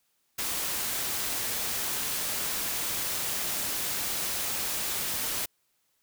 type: noise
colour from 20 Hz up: white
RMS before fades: -31 dBFS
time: 0.38-5.46 s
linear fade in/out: 10 ms
effects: white hiss -73 dBFS RMS until 6.02 s